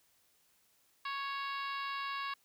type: harmonic tone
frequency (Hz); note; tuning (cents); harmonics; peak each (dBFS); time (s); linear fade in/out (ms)
554.4; C#5; 0; 2 / 3 / 4 / 5 / 6 / 7 / 8 / 9; -38 / -44 / -47 / -46 / -53 / -49 / -52 / -56; 1.05-2.34; 5
effects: white hiss -71 dBFS RMS until 2.44 s